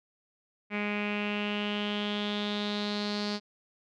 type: tone with low-pass filter sweep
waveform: sawtooth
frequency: 207.1 Hz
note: G#3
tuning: 5 cents flat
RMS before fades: -32 dBFS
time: 0.7-3.4 s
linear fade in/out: 50 ms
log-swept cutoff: 2300 to 4600 Hz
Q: 5.8
effects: none